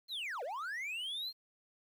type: linear two-way sweep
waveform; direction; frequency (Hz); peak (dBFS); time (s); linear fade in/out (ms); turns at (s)
triangle; down then up; 4288 to 460 to 4288; -36; 0.08-1.33; 50; 0.43
effects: 11-bit